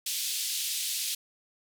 pink band-pass noise, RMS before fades -32 dBFS, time 0.06-1.15 s, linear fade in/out 5 ms, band 3100 to 15000 Hz, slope 24 dB/octave, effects none

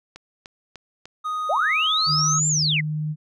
click train, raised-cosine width 0.2 ms, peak -22 dBFS, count 4, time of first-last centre 0.16-1.056 s, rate 3.35 Hz
triangle tone with pitch glide, 1244.5 to 1278 Hz, D#6 to D#6, 0 to +46 cents, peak -22 dBFS, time 1.24-2.4 s, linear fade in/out 20 ms, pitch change +46 cents, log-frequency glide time 1.48-2.27 s
sine linear two-way sweep, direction up then down, 505 to 7360 to 1865 Hz, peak -19 dBFS, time 1.49-2.81 s, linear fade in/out 10 ms, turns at 2.48 s
sine tone, 153 Hz, D#3, 29 cents flat, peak -23 dBFS, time 2.06-3.16 s, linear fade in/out 50 ms
effects none

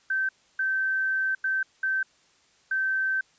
sine tone bursts at uneven times, 1549 Hz, G6, 21 cents flat, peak -23 dBFS, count 5, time 0.1-0.29 / 0.59-1.35 / 1.44-1.63 / 1.83-2.03 / 2.71-3.21 s, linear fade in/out 5 ms, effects white hiss -62 dBFS RMS until 3.38 s + resampled to 16000 Hz

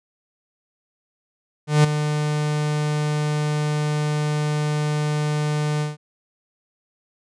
45% pulse tone with ADSR envelope, 150 Hz, D3, 37 cents sharp, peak -10 dBFS, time 1.67-5.97 s, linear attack 170 ms, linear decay 11 ms, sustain -10 dB, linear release 160 ms, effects resampled to 22050 Hz

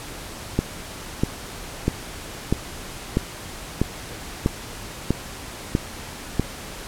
click train, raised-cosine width 3 ms, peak -5 dBFS, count 10, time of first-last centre 0.59-6.396 s, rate 1.55 Hz, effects pink hiss -36 dBFS RMS until 6.87 s + low-pass 12000 Hz 12 dB/octave

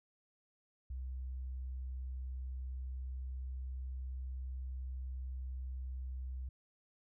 sine tone, 64.3 Hz, C2, 30 cents flat, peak -39 dBFS, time 0.9-6.49 s, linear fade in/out 5 ms, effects none

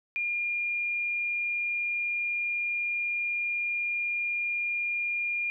sine tone, 2412 Hz, D7, 46 cents sharp, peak -27 dBFS, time 0.16-5.5 s, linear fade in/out 0 ms, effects none

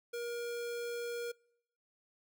square tone, 474.5 Hz, A#4, 31 cents sharp, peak -38 dBFS, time 0.13-1.32 s, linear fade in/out 10 ms, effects noise-tail reverb RT60 0.7 s tail -26 dB re dry

